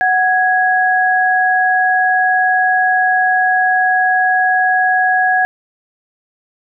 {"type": "tone pair together", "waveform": "sine", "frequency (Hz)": [740.8, 1661.2], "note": ["F#5", "G#6"], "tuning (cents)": [2, 0], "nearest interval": "octave + major second", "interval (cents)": 1398, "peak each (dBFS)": -13, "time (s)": [0.01, 5.45], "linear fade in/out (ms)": 0, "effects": []}